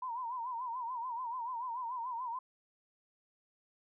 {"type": "tone with vibrato", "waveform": "sine", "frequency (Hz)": 971, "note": "B5", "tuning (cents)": -30, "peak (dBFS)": -36, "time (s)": [0.02, 2.39], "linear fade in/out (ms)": 5, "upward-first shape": "sine", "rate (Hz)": 6.9, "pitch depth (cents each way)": 110, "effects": []}